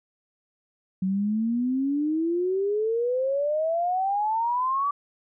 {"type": "exponential sweep", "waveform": "sine", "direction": "up", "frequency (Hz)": [185, 1160], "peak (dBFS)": -22, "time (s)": [1.02, 4.91], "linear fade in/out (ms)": 5, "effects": []}